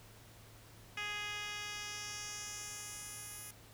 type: tone with band-pass filter sweep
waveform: 10% pulse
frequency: 415.3 Hz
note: G#4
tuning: in tune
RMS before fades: -44 dBFS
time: 0.97-3.51 s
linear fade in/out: 5 ms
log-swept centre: 2700 to 12000 Hz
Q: 1.5
effects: added 109 Hz sine -59 dBFS peak until 3.73 s + pink hiss -59 dBFS RMS until 3.73 s